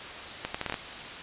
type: accelerating click train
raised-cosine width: 0.3 ms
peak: -14 dBFS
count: 7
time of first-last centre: 0.45-0.742 s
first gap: 95 ms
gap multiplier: 0.72
effects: white hiss -39 dBFS RMS until 1.22 s + resampled to 8000 Hz